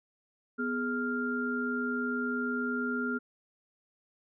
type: tone cluster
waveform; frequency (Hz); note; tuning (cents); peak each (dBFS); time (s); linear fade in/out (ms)
sine; 247.3 / 418.5 / 1397; B3 / G#4 / F6; +3 / +13 / 0; -32 / -37 / -33; 0.58-3.19; 20
effects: none